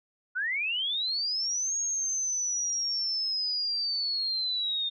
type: linear two-way sweep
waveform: sine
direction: up then down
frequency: 1421 to 6600 to 3635 Hz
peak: -27 dBFS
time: 0.35-4.9 s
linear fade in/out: 20 ms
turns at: 1.76 s
effects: none